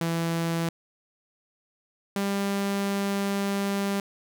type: tone pair in turn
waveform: sawtooth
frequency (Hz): 166.5 / 198.87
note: E3 / G3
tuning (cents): +18 / +25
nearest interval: minor third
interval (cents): 307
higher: second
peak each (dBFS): -21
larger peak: neither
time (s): 0.01-0.69 / 2.16-4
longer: second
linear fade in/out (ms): 2
effects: none